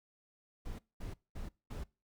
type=noise bursts; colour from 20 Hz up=brown; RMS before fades=-42 dBFS; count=4; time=0.65-1.84 s; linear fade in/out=10 ms; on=140 ms; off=210 ms; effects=noise-tail reverb RT60 0.3 s tail -23 dB re dry